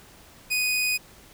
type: tone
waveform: sawtooth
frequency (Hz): 2489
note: D#7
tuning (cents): 0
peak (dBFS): -19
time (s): 0.5-0.98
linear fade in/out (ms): 20
effects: pink hiss -51 dBFS RMS until 1.33 s